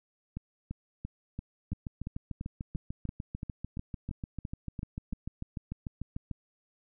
two click trains, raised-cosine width 5 ms, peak -24 / -24 dBFS, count 32 / 15, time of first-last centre 1.72-6.313 / 0.37-5.132 s, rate 6.75 / 2.94 Hz, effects none

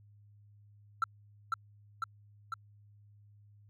triangle tone with echo, 1339 Hz, E6, 27 cents sharp, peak -23 dBFS, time 1.02-1.04 s, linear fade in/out 2 ms, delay 500 ms, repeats 3, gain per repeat -3 dB, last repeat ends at 2.54 s, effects tanh soft clip ceiling -22 dBFS + added 103 Hz sine -57 dBFS peak until 3.69 s

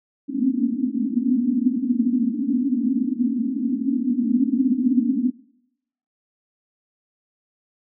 pink band-pass noise, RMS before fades -21 dBFS, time 0.28-5.31 s, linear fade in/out 20 ms, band 230 to 280 Hz, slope 96 dB/octave, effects noise-tail reverb RT60 0.8 s tail -21 dB re dry

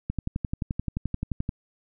click train, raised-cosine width 5 ms, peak -15 dBFS, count 17, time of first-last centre 0.1-1.491 s, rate 11.5 Hz, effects none

